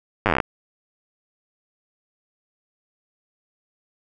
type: slowing click train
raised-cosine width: 0.5 ms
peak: -3 dBFS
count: 12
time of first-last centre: 0.26-0.402 s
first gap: 9 ms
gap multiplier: 1.07
effects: none